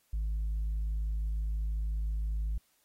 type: tone with tanh clipping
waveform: sine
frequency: 52.9 Hz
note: G#1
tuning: 33 cents sharp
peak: -30 dBFS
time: 0.13-2.58 s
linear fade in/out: 5 ms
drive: 1 dB
effects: white hiss -71 dBFS RMS until 2.84 s + AAC 48 kbps